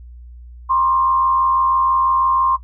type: tone with frequency modulation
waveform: sine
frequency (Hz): 1059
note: C6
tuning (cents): +21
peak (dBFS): -13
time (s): 0.69-2.57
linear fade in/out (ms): 20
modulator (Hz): 86.1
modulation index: 0.55
effects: noise-tail reverb RT60 0.1 s tail -17 dB re dry + added 60 Hz sine -35 dBFS peak until 2.63 s